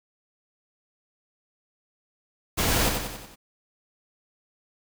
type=noise with echo; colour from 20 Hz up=pink; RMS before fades=-24 dBFS; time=2.57-2.9 s; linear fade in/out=20 ms; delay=92 ms; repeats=5; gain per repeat=-5 dB; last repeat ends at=3.36 s; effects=none